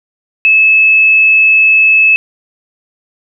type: tone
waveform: sine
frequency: 2600 Hz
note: E7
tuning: 24 cents flat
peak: -4 dBFS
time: 0.45-2.16 s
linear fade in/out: 0 ms
effects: none